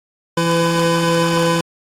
25% pulse tone pair together, 167.1 / 504.8 Hz, E3 / B4, +24 / +38 cents, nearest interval octave + perfect fifth, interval 1914 cents, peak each -13 dBFS, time 0.37-1.61 s, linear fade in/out 5 ms, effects low-pass 10000 Hz 12 dB/octave + AAC 48 kbps

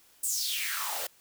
white noise with high-pass filter sweep, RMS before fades -32 dBFS, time 0.23-1.07 s, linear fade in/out 5 ms, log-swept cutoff 9100 to 480 Hz, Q 5, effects white hiss -61 dBFS RMS until 1.2 s

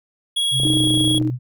square tone with vibrato, 3322 Hz, G#7, in tune, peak -18 dBFS, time 0.36-1.19 s, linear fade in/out 10 ms, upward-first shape sine, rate 19 Hz, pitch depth 9 cents each way
sine tone with pitch glide, 130.81 to 124.47 Hz, C3 to B2, 0 to +14 cents, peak -21 dBFS, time 0.51-1.39 s, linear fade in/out 50 ms, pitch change -86 cents, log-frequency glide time 0.63-0.88 s
click train, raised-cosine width 2 ms, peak -16 dBFS, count 19, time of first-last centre 0.6-1.214 s, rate 29.3 Hz
sine tone with tremolo, 309.3 Hz, D#4, 10 cents flat, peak -17 dBFS, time 0.65-1.3 s, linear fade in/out 0 ms, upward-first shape square, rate 20 Hz, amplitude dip 35%
effects none

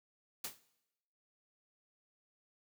white noise with exponential decay, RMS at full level -36 dBFS, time 0.44-0.6 s, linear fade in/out 5 ms, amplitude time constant 34 ms, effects noise-tail reverb RT60 0.9 s tail -19 dB re dry

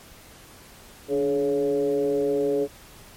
sine tone with frequency modulation, 424.2 Hz, G#4, 37 cents sharp, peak -20 dBFS, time 1.08-2.68 s, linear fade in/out 50 ms, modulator 134 Hz, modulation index 0.88, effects pink hiss -48 dBFS RMS until 3.16 s + MP3 64 kbps

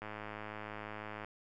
click train, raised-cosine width 0.5 ms, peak -28 dBFS, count 131, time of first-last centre 0.02-1.246 s, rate 106 Hz, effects none

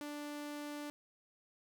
sawtooth tone, 293.7 Hz, D4, in tune, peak -38 dBFS, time 0.01-0.9 s, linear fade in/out 0 ms, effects none

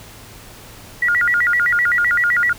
sine tone with vibrato, 1661.2 Hz, G#6, in tune, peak -13 dBFS, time 1.02-2.53 s, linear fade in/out 5 ms, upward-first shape square, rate 7.8 Hz, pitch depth 270 cents each way, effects added 107 Hz sine -46 dBFS peak until 2.58 s + pink hiss -40 dBFS RMS until 2.58 s

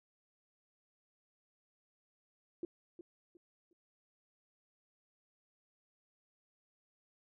sine tone with echo, 345.2 Hz, F4, 20 cents flat, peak -36 dBFS, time 2.63-2.65 s, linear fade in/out 2 ms, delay 360 ms, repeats 3, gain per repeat -11 dB, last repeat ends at 3.73 s, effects none

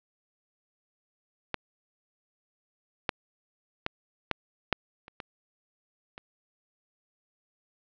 clicks, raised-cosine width 0.3 ms, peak -12 / -9 / -12 / -9 / -6 / -29 / -21 / -25 dBFS, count 8, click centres 1.543 / 3.092 / 3.864 / 4.313 / 4.727 / 5.081 / 5.202 / 6.179 s, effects low-pass 4000 Hz 12 dB/octave

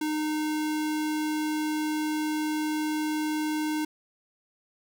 square tone, 306.7 Hz, D#4, 25 cents flat, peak -27 dBFS, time 0.01-3.85 s, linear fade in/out 5 ms, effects none

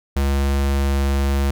square tone, 69.2 Hz, C#2, 2 cents flat, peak -17 dBFS, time 0.16-1.51 s, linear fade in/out 5 ms, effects none

